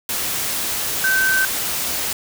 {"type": "tone in noise", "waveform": "sine", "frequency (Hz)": 1541, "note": "G6", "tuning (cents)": -30, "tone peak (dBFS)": -15, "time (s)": [1.04, 1.45], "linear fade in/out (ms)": 2, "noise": "white", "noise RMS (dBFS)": -23, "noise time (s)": [0.09, 2.13], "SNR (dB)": 5, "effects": []}